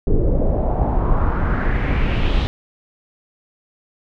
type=noise with low-pass filter sweep; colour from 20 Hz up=brown; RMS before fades=-17 dBFS; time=0.07-2.47 s; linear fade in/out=0 ms; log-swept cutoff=400 to 3700 Hz; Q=2.9; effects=none